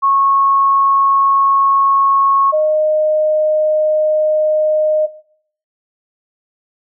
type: tone pair in turn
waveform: sine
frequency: 1098 / 616.2 Hz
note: C#6 / D#5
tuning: -17 / -17 cents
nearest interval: minor seventh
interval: 1000 cents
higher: first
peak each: -10 dBFS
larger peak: neither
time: 0.02-2.52 / 2.52-5.07 s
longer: second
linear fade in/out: 20 ms
effects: noise-tail reverb RT60 0.6 s tail -17 dB re dry